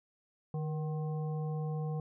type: harmonic tone with a mistuned harmonic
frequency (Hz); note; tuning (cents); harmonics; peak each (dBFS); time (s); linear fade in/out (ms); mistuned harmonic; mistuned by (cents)
152.5; D#3; -34; 1 / 3 / 5 / 7; -33 / -43 / -47 / -54; 0.54-2; 2; 3; +65
effects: none